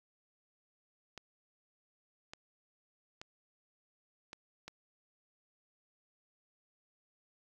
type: clicks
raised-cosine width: 0.2 ms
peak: -28 dBFS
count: 5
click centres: 1.177 / 2.335 / 3.215 / 4.331 / 4.68 s
effects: 10-bit

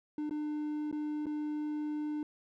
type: tone with dropouts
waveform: triangle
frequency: 300.4 Hz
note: D4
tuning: 39 cents sharp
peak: -31 dBFS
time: 0.18-2.23 s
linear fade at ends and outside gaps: 2 ms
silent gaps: 0.295-0.309 / 0.914-0.926 / 1.258-1.266 s
effects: none

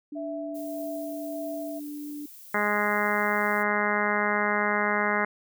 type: tone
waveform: sine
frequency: 293.7 Hz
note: D4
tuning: in tune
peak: -34 dBFS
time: 0.12-2.26 s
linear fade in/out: 5 ms
type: tone with tremolo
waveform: sine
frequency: 659.3 Hz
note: E5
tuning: in tune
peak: -32 dBFS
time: 0.15-1.8 s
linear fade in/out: 20 ms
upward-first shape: sine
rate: 1.7 Hz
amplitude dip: 30%
type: noise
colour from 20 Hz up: violet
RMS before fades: -47 dBFS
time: 0.54-3.64 s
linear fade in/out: 20 ms
type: harmonic tone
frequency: 207.7 Hz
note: G#3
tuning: in tune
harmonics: 1 / 2 / 3 / 4 / 5 / 6 / 7 / 8 / 9 / 10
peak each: -32 / -32 / -32 / -32 / -32 / -32 / -32 / -32 / -32 / -32 dBFS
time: 2.54-5.25 s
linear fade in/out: 5 ms
effects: none

